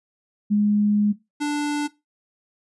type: tone pair in turn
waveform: sine / square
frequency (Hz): 207.7 / 293.8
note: G#3 / D4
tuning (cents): 0 / +1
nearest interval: tritone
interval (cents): 601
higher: second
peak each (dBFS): -16 / -22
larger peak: first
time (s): 0.5-1.13 / 1.4-1.88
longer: first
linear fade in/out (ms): 20
effects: noise-tail reverb RT60 0.2 s tail -17 dB re dry + resampled to 24000 Hz